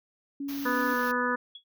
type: tone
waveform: sine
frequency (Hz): 280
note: C#4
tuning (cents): +18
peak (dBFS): -31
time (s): 0.4-0.94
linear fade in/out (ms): 5
type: band-stop noise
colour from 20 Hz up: white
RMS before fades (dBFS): -42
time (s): 0.48-1.12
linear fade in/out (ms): 10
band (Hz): 6500 to 11000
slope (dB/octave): 96
type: harmonic tone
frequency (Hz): 246.9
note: B3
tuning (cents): 0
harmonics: 1 / 2 / 4 / 5 / 6 / 7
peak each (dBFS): -32 / -32 / -32 / -32 / -32 / -32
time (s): 0.65-1.36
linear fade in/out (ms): 10
type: tone with exponential decay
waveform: sine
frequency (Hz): 3355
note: G#7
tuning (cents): +17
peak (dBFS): -38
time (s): 1.55-1.64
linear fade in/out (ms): 5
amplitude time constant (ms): 19
effects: none